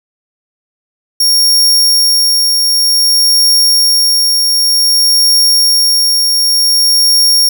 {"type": "tone with tremolo", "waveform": "sawtooth", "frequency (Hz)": 5550, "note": "F8", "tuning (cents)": -12, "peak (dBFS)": -3, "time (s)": [1.2, 7.49], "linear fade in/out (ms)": 5, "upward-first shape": "triangle", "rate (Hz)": 0.54, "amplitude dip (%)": 30, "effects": []}